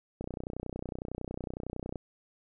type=click train; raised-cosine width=2 ms; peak=-23 dBFS; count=55; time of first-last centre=0.21-1.958 s; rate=30.9 Hz; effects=none